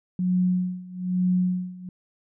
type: tone with tremolo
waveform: sine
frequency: 181.9 Hz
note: F#3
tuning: 29 cents flat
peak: -18 dBFS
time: 0.19-1.89 s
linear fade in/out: 2 ms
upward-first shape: sine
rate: 1.1 Hz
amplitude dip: 90%
effects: none